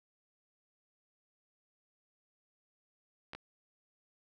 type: clicks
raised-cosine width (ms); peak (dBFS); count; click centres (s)
0.3; -27; 2; 3.334 / 3.35
effects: none